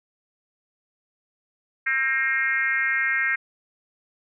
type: tone with frequency modulation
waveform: sine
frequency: 1864.7 Hz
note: A#6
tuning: in tune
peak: -20 dBFS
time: 1.86-3.36 s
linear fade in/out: 10 ms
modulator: 266 Hz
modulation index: 1.4
effects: none